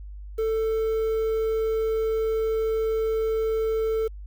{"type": "tone with quantisation", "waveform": "triangle", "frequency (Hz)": 443.2, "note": "A4", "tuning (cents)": 13, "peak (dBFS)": -20, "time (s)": [0.38, 4.08], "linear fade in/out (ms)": 10, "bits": 8, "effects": ["added 50 Hz sine -36 dBFS peak until 4.26 s"]}